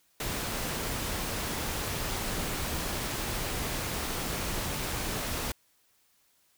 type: noise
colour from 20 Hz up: pink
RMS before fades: -33 dBFS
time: 0.2-5.52 s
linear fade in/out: 2 ms
effects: white hiss -68 dBFS RMS until 6.57 s